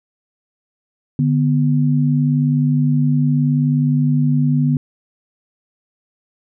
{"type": "tone pair together", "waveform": "sine", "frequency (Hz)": [147.7, 246.9], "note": ["D3", "B3"], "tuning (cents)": [10, 0], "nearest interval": "major sixth", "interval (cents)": 890, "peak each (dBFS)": [-14, -17], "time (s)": [1.19, 4.77], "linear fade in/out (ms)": 2, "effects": []}